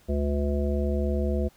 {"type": "harmonic tone", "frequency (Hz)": 71.8, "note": "D2", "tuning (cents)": -39, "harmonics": [1, 3, 5, 7, 9], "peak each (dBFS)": [-25, -30, -32, -33, -35], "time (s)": [0.08, 1.49], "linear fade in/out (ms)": 20, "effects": ["pink hiss -59 dBFS RMS until 1.56 s"]}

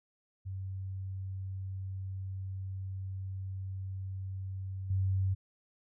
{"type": "tone with level steps", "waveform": "sine", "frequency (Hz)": 95.4, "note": "G2", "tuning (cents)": -47, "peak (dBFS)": [-36, -27], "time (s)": [0.45, 5.35], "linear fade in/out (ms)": 20, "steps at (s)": 4.9, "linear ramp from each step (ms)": 5, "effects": []}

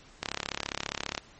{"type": "click train", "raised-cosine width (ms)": 0.2, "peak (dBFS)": -12, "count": 34, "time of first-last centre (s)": [0.23, 1.178], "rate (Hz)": 34.8, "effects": ["pink hiss -55 dBFS RMS until 1.39 s", "MP3 32 kbps"]}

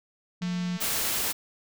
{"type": "tone", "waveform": "sine", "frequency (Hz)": 178.2, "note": "F3", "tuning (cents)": 35, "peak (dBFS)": -27, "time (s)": [0.41, 0.78], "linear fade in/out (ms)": 20}
{"type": "click train", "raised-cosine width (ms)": 0.2, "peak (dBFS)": -24, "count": 152, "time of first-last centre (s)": [0.42, 1.097], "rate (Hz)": 223}
{"type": "noise", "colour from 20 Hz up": "white", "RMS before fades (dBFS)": -28, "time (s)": [0.8, 1.33], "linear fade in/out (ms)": 20}
{"effects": []}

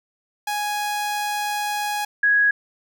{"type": "tone pair in turn", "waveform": ["sawtooth", "sine"], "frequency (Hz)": [831, 1662], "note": ["G#5", "G#6"], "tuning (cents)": [1, 1], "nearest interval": "octave", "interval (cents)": 1200, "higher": "second", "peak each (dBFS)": [-19, -14], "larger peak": "second", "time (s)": [[0.47, 2.05], [2.23, 2.51]], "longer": "first", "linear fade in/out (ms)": 5, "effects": []}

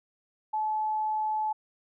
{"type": "tone", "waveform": "sine", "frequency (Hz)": 862, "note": "A5", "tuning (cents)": -36, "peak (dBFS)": -26, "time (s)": [0.53, 1.53], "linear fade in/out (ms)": 10, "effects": []}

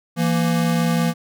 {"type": "tone pair together", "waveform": "square", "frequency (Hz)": [167.83, 233.1], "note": ["E3", "A#3"], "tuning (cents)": [31, 0], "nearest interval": "tritone", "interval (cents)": 569, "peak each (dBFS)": [-19, -22], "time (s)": [0.16, 1.14], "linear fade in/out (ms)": 50, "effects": []}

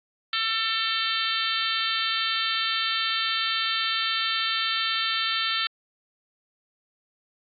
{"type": "harmonic tone with a mistuned harmonic", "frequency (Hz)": 447.3, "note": "A4", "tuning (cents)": 28, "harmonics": [3, 4, 5, 6, 7, 8, 9, 10], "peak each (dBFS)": [-30, -32, -35, -34, -30, -31, -32, -35], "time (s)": [0.33, 5.67], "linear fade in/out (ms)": 2, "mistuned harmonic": 9, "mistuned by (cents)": -17, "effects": ["AAC 64 kbps"]}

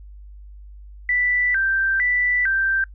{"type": "tone with vibrato", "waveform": "sine", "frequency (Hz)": 1760, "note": "A6", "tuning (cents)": 0, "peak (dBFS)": -17, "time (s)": [1.09, 2.84], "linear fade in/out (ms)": 2, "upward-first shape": "square", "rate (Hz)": 1.1, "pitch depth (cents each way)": 200, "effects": ["noise-tail reverb RT60 0.1 s tail -24 dB re dry", "added 50 Hz sine -38 dBFS peak until 2.94 s"]}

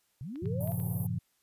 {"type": "linear sweep", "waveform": "sine", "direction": "up", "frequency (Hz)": [110, 698.5], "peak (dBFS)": -37, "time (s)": [0.21, 0.72], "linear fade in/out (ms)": 0}
{"type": "clicks", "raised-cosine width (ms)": 0.3, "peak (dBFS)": -38, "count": 4, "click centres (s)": [0.358, 0.457, 0.675, 0.8]}
{"type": "chord", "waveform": "sine", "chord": "G half-diminished seventh", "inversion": "none", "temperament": "equal", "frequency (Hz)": [98, 116.54, 138.59, 174.61], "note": ["G2", "Bb2", "Db3", "F3"], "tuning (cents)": [0, 0, 0, 0], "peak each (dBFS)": [-36, -35, -37, -35], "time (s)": [0.42, 1.19], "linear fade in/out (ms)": 10}
{"type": "band-stop noise", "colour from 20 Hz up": "white", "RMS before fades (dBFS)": -40, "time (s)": [0.6, 1.07], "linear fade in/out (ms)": 10, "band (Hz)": [890, 11000], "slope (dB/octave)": 48}
{"effects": ["white hiss -73 dBFS RMS until 1.42 s", "resampled to 32000 Hz"]}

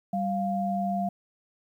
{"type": "tone pair together", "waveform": "sine", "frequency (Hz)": [194.77, 698.5], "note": ["G3", "F5"], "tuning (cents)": [-11, 0], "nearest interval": "octave + minor seventh", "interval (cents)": 2211, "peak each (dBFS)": -28, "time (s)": [0.13, 1.09], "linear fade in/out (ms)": 5, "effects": ["10-bit"]}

